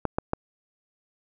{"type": "clicks", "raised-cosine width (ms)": 1, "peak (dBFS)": -10, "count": 3, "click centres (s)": [0.053, 0.185, 0.334], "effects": []}